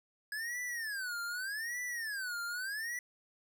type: tone with vibrato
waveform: square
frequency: 1661.2 Hz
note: G#6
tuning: in tune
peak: -37 dBFS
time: 0.32-2.99 s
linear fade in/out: 2 ms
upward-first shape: sine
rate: 0.83 Hz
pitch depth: 300 cents each way
effects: none